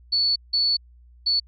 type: tone bursts at uneven times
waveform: sine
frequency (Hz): 4441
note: C#8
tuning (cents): +2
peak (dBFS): -18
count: 3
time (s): 0.12-0.36 / 0.53-0.77 / 1.26-1.4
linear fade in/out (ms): 10
effects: added 60 Hz sine -48 dBFS peak until 1.47 s